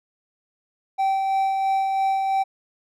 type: tone with tremolo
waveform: triangle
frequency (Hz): 775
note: G5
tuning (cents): -20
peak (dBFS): -16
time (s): 0.98-2.44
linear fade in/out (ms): 20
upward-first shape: sine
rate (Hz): 3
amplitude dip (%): 30
effects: none